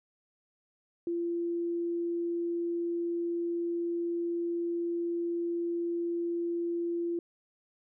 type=tone; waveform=sine; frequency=342 Hz; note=F4; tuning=36 cents flat; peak=-29 dBFS; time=1.07-7.19 s; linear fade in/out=2 ms; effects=none